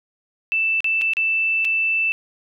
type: tone with dropouts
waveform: sine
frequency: 2651 Hz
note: E7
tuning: 9 cents sharp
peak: -17 dBFS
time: 0.52-2.12 s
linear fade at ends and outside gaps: 0 ms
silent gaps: 0.805-0.844 / 1.013-1.018 / 1.135-1.169 / 1.647-1.651 s
effects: none